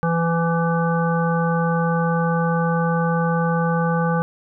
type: harmonic tone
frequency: 167.2 Hz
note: E3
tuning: 25 cents sharp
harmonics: 1 / 3 / 5 / 7 / 9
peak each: -19 / -24 / -26 / -27 / -29 dBFS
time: 0.03-4.22 s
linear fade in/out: 0 ms
effects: none